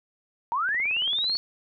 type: linear sweep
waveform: sine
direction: up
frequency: 890 to 4453 Hz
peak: -23 dBFS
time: 0.52-1.37 s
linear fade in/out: 0 ms
type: click train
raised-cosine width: 0.5 ms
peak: -28 dBFS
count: 13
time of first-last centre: 0.69-1.353 s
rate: 18.1 Hz
effects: none